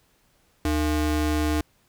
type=ring-modulated tone; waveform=square; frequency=189.7 Hz; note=F#3; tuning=43 cents sharp; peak=-19 dBFS; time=0.65-1.61 s; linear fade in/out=2 ms; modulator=114 Hz; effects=pink hiss -64 dBFS RMS until 1.88 s